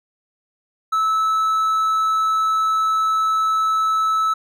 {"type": "tone", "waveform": "triangle", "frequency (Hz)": 1305, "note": "E6", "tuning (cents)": -18, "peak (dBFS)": -14, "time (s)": [0.92, 4.34], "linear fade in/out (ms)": 10, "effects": []}